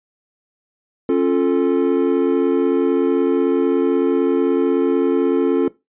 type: chord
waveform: triangle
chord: Db augmented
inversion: none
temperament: equal with one note detuned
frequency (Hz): 273.1 / 349.2 / 440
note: Db4 / F4 / A4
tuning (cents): -26 / 0 / 0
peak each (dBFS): -16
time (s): 1.09-5.68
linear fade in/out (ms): 2
effects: noise-tail reverb RT60 0.2 s tail -18 dB re dry + resampled to 8000 Hz